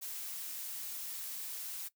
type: noise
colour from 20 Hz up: blue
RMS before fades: -42 dBFS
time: 0.01-1.89 s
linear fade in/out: 20 ms
effects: noise-tail reverb RT60 0.1 s tail -19 dB re dry